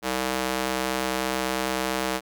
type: tone with high-pass filter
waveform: square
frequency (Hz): 64.5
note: C2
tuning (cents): -24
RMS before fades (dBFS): -27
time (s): 0.02-2.21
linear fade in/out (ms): 50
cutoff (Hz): 360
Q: 0.6
effects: none